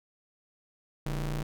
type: ring-modulated tone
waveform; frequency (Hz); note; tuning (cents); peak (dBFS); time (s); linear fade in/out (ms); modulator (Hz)
45% pulse; 87.31; F2; 0; -27; 1.06-1.43; 5; 57.7
effects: none